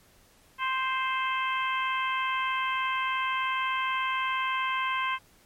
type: harmonic tone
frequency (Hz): 523.3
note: C5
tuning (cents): 0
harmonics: 2 / 3 / 4 / 5 / 6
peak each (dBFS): -28 / -34 / -34 / -35 / -38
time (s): 0.58-5.19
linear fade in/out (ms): 50
effects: pink hiss -60 dBFS RMS until 5.45 s + MP3 64 kbps